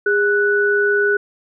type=tone pair together; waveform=sine; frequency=407.9 / 1481.6 Hz; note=G#4 / F#6; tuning=-31 / +2 cents; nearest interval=octave + minor seventh; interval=2233 cents; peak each=-16 dBFS; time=0.06-1.17 s; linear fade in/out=5 ms; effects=none